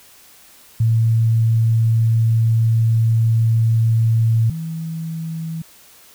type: tone pair in turn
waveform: sine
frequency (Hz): 113.3 / 162.51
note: A#2 / E3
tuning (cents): -49 / -24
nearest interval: tritone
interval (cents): 625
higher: second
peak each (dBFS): -12 / -23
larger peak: first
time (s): 0.8-4.5 / 4.5-5.62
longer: first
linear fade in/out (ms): 5
effects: white hiss -47 dBFS RMS until 6.14 s